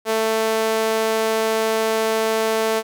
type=tone with high-pass filter; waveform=sawtooth; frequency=221.5 Hz; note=A3; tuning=12 cents sharp; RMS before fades=-20 dBFS; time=0.05-2.83 s; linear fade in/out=50 ms; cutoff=480 Hz; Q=1.7; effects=none